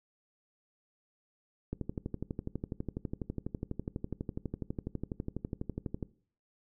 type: click train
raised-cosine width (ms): 3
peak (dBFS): -22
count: 53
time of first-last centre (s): 1.73-6.028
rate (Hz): 12.1
effects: noise-tail reverb RT60 0.5 s tail -20 dB re dry